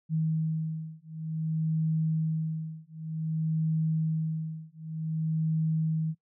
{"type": "beating tone pair", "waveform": "sine", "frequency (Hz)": [158.7, 159.24], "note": ["D#3", "D#3"], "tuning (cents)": [35, 40], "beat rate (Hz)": 0.54, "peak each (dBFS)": -30, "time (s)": [0.09, 6.15], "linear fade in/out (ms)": 50, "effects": ["noise-tail reverb RT60 0.1 s tail -22 dB re dry"]}